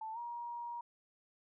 sine tone with pitch glide, 880 to 948.6 Hz, A5 to A#5, 0 to +30 cents, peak -40 dBFS, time 0.01-0.81 s, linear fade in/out 5 ms, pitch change +130 cents, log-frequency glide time 0.13-0.18 s, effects none

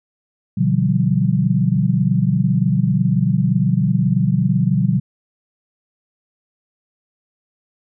sine chord, G dominant seventh, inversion first, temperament equal with one note detuned, 123.47 / 146.83 / 174.61 / 192.63 Hz, B2 / D3 / F3 / G3, 0 / 0 / 0 / -30 cents, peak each -19 dBFS, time 0.57-5 s, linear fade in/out 10 ms, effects none

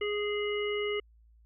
harmonic tone, 415.3 Hz, G#4, in tune, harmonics 1 / 3 / 5 / 7, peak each -30 / -42 / -37 / -39 dBFS, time 0.01-1 s, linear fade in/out 5 ms, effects added 56 Hz sine -57 dBFS peak until 1.45 s

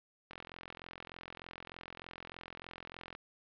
click train, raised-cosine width 0.3 ms, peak -29 dBFS, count 124, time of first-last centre 0.31-3.151 s, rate 43.3 Hz, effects low-pass 4000 Hz 12 dB/octave

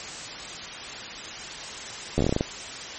slowing click train, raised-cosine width 2 ms, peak -9 dBFS, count 10, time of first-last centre 2.18-2.409 s, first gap 12 ms, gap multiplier 1.18, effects white hiss -36 dBFS RMS until 2.98 s + MP3 32 kbps

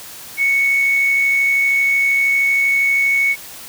sine tone with amplitude modulation, 2217 Hz, C#7, in tune, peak -10 dBFS, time 0.37-3.36 s, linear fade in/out 50 ms, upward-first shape sine, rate 72.8 Hz, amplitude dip 30%, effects tanh soft clip ceiling -8 dBFS + white hiss -35 dBFS RMS until 3.68 s

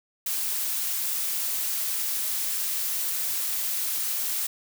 blue noise, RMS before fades -28 dBFS, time 0.26-4.47 s, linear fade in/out 5 ms, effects none

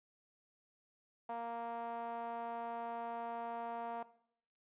sawtooth tone with band-pass filter, 233.1 Hz, A#3, in tune, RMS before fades -42 dBFS, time 1.29-4.03 s, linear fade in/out 5 ms, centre 810 Hz, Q 6, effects noise-tail reverb RT60 0.7 s tail -18 dB re dry + resampled to 8000 Hz

